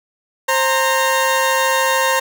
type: tone pair together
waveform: 20% pulse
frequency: 528.4 / 923 Hz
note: C5 / A#5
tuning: +17 / -17 cents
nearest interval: minor seventh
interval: 966 cents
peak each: -12 dBFS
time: 0.48-2.2 s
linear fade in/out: 10 ms
effects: none